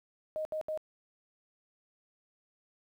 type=tone bursts; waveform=sine; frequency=622.3 Hz; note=D#5; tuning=in tune; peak=-32 dBFS; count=3; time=0.36-0.775 s; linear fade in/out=0 ms; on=91 ms; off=71 ms; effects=11-bit